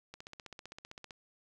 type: click train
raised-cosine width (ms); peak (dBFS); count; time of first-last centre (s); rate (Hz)
0.2; -29; 16; 0.14-1.108; 15.5
effects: 11-bit